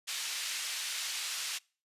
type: band-pass noise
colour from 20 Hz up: pink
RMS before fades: -37 dBFS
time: 0.07-1.59 s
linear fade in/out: 20 ms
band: 2600 to 8400 Hz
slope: 12 dB/octave
effects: noise-tail reverb RT60 0.4 s tail -26 dB re dry + resampled to 32000 Hz